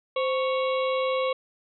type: harmonic tone with a mistuned harmonic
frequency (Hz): 554.4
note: C#5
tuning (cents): 0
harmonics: 1 / 2 / 4 / 5 / 6 / 7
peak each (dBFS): -24 / -30 / -36 / -38 / -40 / -41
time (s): 0.16-1.33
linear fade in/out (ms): 5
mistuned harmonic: 1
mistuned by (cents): -110
effects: none